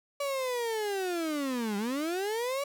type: linear two-way sweep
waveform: 35% pulse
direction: down then up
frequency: 573 to 196.8 to 573 Hz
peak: -28 dBFS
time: 0.2-2.64 s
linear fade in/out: 5 ms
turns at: 1.77 s
effects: none